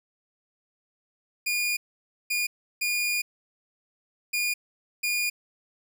sawtooth tone bursts at uneven times, 2432 Hz, D#7, 40 cents flat, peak -21 dBFS, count 5, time 1.46-1.77 / 2.3-2.47 / 2.81-3.22 / 4.33-4.54 / 5.03-5.3 s, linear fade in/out 10 ms, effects none

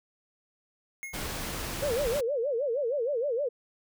square tone with exponential decay, 2161 Hz, C#7, 45 cents flat, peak -34 dBFS, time 1.03-1.38 s, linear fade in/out 0 ms, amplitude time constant 76 ms
pink noise, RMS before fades -35 dBFS, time 1.13-2.21 s, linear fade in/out 10 ms
sine tone with vibrato, 517 Hz, C5, 21 cents flat, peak -26 dBFS, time 1.82-3.49 s, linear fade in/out 10 ms, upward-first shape sine, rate 6.4 Hz, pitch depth 240 cents each way
effects none

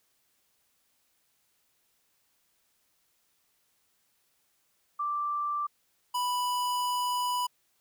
sine / square tone pair in turn, 1174.7 / 987.8 Hz, D6 / B5, 0 / 0 cents, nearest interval minor third, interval 300 cents, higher first, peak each -28 dBFS, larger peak neither, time 4.99-5.67 / 6.14-7.47 s, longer second, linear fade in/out 10 ms, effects white hiss -72 dBFS RMS until 7.8 s

